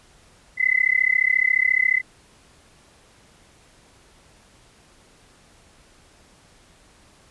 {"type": "tone with amplitude modulation", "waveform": "sine", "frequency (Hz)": 2028, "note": "B6", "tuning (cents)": 45, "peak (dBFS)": -12, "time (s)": [0.57, 2.02], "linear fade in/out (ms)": 50, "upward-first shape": "sine", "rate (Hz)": 34.3, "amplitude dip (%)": 100, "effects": ["pink hiss -54 dBFS RMS until 7.3 s", "resampled to 24000 Hz"]}